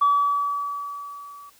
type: tone with level ramp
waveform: sine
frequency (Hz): 1145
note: D6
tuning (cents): -44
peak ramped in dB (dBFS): -13 to -41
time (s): 0.01-1.5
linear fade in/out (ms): 10
effects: tanh soft clip ceiling -11 dBFS + white hiss -56 dBFS RMS until 1.59 s